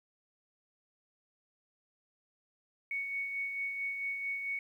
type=tone with tremolo; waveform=sine; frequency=2225 Hz; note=C#7; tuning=6 cents sharp; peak=-32 dBFS; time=2.91-4.59 s; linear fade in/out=2 ms; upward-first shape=sine; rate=4.5 Hz; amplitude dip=40%; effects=11-bit